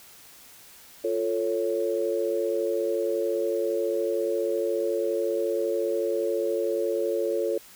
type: chord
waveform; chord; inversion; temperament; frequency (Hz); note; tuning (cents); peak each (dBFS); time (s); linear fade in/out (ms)
sine; F augmented; none; equal with one note detuned; 349.2 / 443.6 / 554.4; F4 / A4 / C#5; 0 / +14 / 0; -29 / -27 / -28; 1.04-7.58; 5
effects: white hiss -50 dBFS RMS until 7.75 s